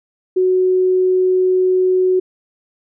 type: tone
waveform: sine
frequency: 370 Hz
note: F#4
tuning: in tune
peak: -11 dBFS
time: 0.36-2.2 s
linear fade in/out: 10 ms
effects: none